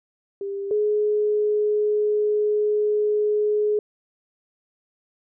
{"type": "tone pair in turn", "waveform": "sine", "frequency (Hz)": [397.7, 420.6], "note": ["G4", "G#4"], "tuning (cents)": [25, 22], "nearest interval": "minor second", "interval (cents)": 97, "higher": "second", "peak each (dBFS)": [-26, -18], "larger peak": "second", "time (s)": [[0.41, 0.71], [0.71, 3.79]], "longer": "second", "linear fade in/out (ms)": 2, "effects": []}